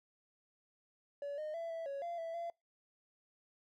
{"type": "tone with pitch steps", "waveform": "triangle", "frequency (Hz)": [570, 613, 668, 659, 556, 687, 661, 681], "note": ["C#5", "D#5", "E5", "E5", "C#5", "F5", "E5", "F5"], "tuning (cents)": [48, -26, 23, -1, 5, -29, 5, -44], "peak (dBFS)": -36, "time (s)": [1.22, 2.5], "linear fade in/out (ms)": 2, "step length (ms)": 160, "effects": ["noise-tail reverb RT60 0.2 s tail -26 dB re dry", "tanh soft clip ceiling -33 dBFS"]}